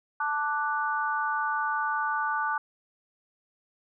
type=chord; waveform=sine; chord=D major; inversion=second; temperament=equal; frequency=880 / 1174.7 / 1480 Hz; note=A5 / D6 / F#6; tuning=0 / 0 / 0 cents; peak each=-30 dBFS; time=0.2-2.58 s; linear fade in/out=5 ms; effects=none